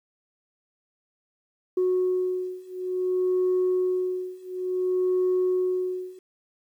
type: beating tone pair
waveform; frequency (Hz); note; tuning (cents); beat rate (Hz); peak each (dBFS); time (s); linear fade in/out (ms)
sine; 366.8 / 367.37; F#4 / F#4; -15 / -12; 0.57; -25 / -24; 1.77-6.19; 5
effects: tanh soft clip ceiling -17 dBFS + 10-bit